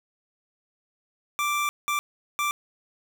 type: tone bursts at uneven times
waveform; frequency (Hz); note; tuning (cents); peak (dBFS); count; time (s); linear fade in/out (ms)
25% pulse; 1174.7; D6; 0; -20; 3; 1.39-1.69 / 1.88-1.99 / 2.39-2.51; 0
effects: none